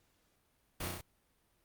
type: noise with echo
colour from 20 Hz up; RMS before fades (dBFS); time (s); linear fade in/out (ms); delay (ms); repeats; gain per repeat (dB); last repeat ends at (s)
pink; -39; 0.8-0.88; 5; 33; 4; -2; 1.012
effects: pink hiss -74 dBFS RMS until 1.64 s + Opus 48 kbps